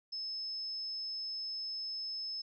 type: tone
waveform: sine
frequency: 5220 Hz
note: E8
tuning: 18 cents flat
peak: -37 dBFS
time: 0.12-2.42 s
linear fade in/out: 10 ms
effects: none